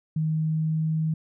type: tone with pitch glide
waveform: sine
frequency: 157.1 to 158.28 Hz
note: D#3 to D#3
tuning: +17 to +30 cents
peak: -22 dBFS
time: 0.16-1.14 s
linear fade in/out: 5 ms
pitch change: +13 cents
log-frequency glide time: 0.29-0.91 s
effects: none